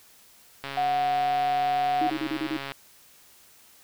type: click train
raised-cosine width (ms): 0.3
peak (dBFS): -18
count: 288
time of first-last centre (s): 0.64-2.72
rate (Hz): 138
type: tone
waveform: sine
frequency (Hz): 731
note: F#5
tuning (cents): -21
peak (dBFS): -22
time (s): 0.77-2.1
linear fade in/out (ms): 5
type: tone bursts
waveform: sine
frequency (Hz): 313.3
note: D#4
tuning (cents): +12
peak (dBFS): -26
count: 6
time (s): 2.01-2.57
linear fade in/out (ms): 5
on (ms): 65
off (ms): 34
effects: white hiss -55 dBFS RMS until 3.83 s